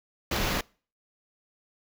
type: noise with sample-and-hold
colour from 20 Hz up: pink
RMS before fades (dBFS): -28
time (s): 0.31-0.61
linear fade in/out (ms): 5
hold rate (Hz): 8820
effects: noise-tail reverb RT60 0.4 s tail -25 dB re dry